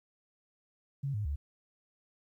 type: tone with pitch steps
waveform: sine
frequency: 138.8 / 104.6 / 71.6 Hz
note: C#3 / G#2 / D2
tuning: +3 / +13 / -43 cents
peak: -31 dBFS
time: 1.03-1.36 s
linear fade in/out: 10 ms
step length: 110 ms
effects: 12-bit